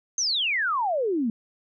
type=exponential sweep; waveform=sine; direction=down; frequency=6460 to 214.2 Hz; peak=-22 dBFS; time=0.18-1.3 s; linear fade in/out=2 ms; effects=none